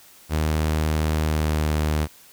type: tone with pitch glide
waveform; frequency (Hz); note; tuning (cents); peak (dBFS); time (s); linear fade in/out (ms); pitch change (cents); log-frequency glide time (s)
sawtooth; 77.7 to 76.5; D#2 to D#2; -2 to -29; -16; 0.29-2.08; 50; -27; 1.24-1.71
effects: white hiss -50 dBFS RMS until 2.32 s